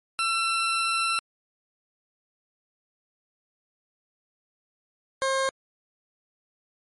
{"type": "tone pair in turn", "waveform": "20% pulse", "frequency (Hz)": [1346, 534.2], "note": ["E6", "C5"], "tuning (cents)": [36, 36], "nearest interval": "octave + major third", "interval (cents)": 1600, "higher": "first", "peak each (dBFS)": -18, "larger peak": "neither", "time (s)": [[0.19, 1.19], [5.22, 5.49]], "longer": "first", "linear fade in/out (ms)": 0, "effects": ["MP3 48 kbps"]}